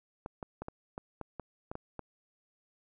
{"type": "clicks", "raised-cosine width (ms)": 1, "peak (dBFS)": -25, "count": 10, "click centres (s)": [0.261, 0.428, 0.62, 0.684, 0.979, 1.213, 1.397, 1.715, 1.754, 1.993], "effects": []}